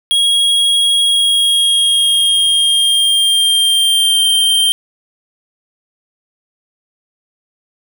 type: tone with pitch glide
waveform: square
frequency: 3296 to 3156 Hz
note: G#7 to G7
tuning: -14 to +11 cents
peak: -10 dBFS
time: 0.11-4.72 s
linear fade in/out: 0 ms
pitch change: -75 cents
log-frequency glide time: 1.04-4.27 s
effects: none